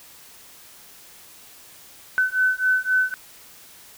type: beating tone pair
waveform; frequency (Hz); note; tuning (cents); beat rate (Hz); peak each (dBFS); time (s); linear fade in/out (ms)
sine; 1511 / 1514.8; F#6 / F#6; +36 / +40; 3.8; -21; 2.18-3.14; 0
effects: white hiss -47 dBFS RMS until 3.97 s